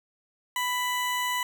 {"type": "tone", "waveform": "20% pulse", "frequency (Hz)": 992, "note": "B5", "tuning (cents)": 7, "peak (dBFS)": -21, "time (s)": [0.56, 1.43], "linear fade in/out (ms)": 2, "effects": []}